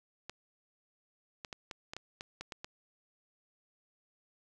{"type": "clicks", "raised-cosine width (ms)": 0.2, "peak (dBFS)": -24, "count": 10, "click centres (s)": [0.296, 1.448, 1.528, 1.712, 1.935, 1.966, 2.209, 2.41, 2.522, 2.645], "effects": []}